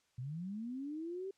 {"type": "linear sweep", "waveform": "sine", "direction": "up", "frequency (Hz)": [118, 394.4], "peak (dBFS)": -39, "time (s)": [0.18, 1.31], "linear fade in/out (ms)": 5, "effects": ["white hiss -75 dBFS RMS until 1.37 s", "low-pass 7000 Hz 12 dB/octave"]}